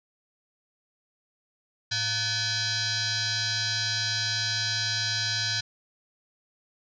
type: tone with frequency modulation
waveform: sine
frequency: 110 Hz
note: A2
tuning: in tune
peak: -25 dBFS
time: 1.91-5.61 s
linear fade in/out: 10 ms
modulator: 809 Hz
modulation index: 6.8
effects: resampled to 16000 Hz + 10-bit